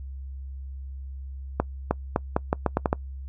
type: accelerating click train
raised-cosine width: 1 ms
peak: -7 dBFS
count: 9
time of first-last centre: 1.6-2.929 s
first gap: 310 ms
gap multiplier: 0.81
effects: noise-tail reverb RT60 0.1 s tail -24 dB re dry + added 67 Hz sine -34 dBFS peak until 3.28 s